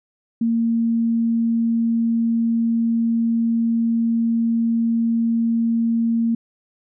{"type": "tone", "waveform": "sine", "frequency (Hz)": 230, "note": "A#3", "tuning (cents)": -23, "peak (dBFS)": -16, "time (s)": [0.41, 6.35], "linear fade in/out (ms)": 5, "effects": []}